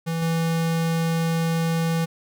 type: tone with level steps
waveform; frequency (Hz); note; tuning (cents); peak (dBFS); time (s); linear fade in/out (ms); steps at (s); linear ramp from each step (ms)
square; 164.81; E3; 0; -24 / -21; 0.06-2.06; 20; 0.22; 2
effects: none